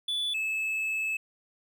triangle tone pair in turn, 3461 / 2604 Hz, A7 / E7, -29 / -22 cents, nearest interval perfect fourth, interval 493 cents, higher first, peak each -26 dBFS, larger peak neither, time 0.08-0.34 / 0.34-1.17 s, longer second, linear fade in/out 5 ms, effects none

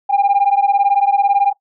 sine beating tone pair, 793 / 811 Hz, G5 / G#5, +20 / -41 cents, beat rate 18 Hz, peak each -12 dBFS, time 0.09-1.53 s, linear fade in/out 20 ms, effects noise-tail reverb RT60 0.1 s tail -19 dB re dry + tanh soft clip ceiling -7 dBFS

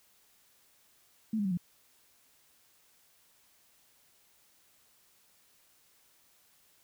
sine tone with pitch steps, 220 / 204.1 / 189.32 / 175.63 Hz, A3 / G#3 / F#3 / F3, 0 / -30 / +40 / +10 cents, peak -28 dBFS, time 1.33-1.574 s, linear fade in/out 5 ms, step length 61 ms, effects white hiss -66 dBFS RMS until 6.83 s

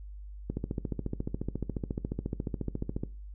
click train, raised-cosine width 3 ms, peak -19 dBFS, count 37, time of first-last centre 0.5-3.035 s, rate 14.2 Hz, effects noise-tail reverb RT60 0.3 s tail -19 dB re dry + added 50 Hz sine -41 dBFS peak until 3.34 s

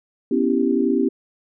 sine chord, C# half-diminished seventh, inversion third, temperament equal, 246.9 / 277.2 / 329.6 / 392 Hz, B3 / C#4 / E4 / G4, 0 / 0 / 0 / 0 cents, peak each -21 / -21 / -23 / -22 dBFS, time 0.31-1.09 s, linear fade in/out 5 ms, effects none

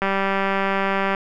click train, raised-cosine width 0.5 ms, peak -7 dBFS, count 221, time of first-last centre 0.02-1.148 s, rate 195 Hz, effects none

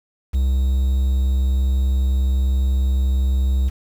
triangle tone with quantisation, 65.8 Hz, C2, 10 cents sharp, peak -13 dBFS, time 0.33-3.7 s, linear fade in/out 20 ms, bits 7, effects none

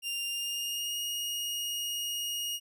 sawtooth tone with pitch glide, 2794 to 2868 Hz, F7 to F7, 0 to +45 cents, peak -29 dBFS, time 0.02-2.6 s, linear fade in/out 50 ms, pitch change +45 cents, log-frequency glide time 0.27-0.99 s, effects none

